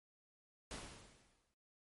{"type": "noise with exponential decay", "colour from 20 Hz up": "pink", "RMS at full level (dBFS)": -45, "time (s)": [0.71, 1.54], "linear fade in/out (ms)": 1, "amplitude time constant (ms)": 180, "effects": ["MP3 48 kbps"]}